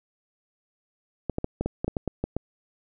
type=clicks; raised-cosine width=2 ms; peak=-13 dBFS; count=11; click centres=1.297 / 1.384 / 1.444 / 1.61 / 1.66 / 1.845 / 1.88 / 1.968 / 2.077 / 2.24 / 2.366 s; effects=none